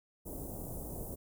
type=band-stop noise; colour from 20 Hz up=pink; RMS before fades=-42 dBFS; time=0.25-1.16 s; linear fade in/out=20 ms; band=690 to 9600 Hz; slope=24 dB/octave; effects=none